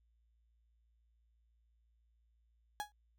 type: tone with exponential decay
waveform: 35% pulse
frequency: 833 Hz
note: G#5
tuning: 5 cents sharp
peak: -32 dBFS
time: 2.8-2.92 s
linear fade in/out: 0 ms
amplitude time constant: 24 ms
effects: added 57 Hz sine -70 dBFS peak until 3.18 s